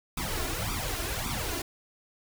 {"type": "noise with flanger", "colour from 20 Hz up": "pink", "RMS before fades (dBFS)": -32, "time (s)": [0.17, 1.62], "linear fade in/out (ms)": 5, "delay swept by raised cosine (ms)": [0.84, 2.94], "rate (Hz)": 1.8, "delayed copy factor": 0.85, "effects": []}